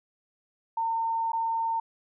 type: tone with dropouts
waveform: sine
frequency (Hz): 909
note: A#5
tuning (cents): -44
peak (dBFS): -25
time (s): 0.77-1.8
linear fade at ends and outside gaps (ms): 5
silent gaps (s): 1.32-1.331
effects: none